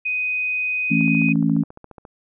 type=tone; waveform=sine; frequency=2500 Hz; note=D#7; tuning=8 cents sharp; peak=-20 dBFS; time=0.05-1.33 s; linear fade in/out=10 ms
type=chord; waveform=sine; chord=A major; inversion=second; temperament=just; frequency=165 / 220 / 275 Hz; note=E3 / A3 / C#4; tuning=+2 / 0 / -14 cents; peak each=-20 dBFS; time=0.9-1.64 s; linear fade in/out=20 ms
type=click train; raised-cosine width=1 ms; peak=-26 dBFS; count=16; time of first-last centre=1.01-2.052 s; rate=14.4 Hz
effects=none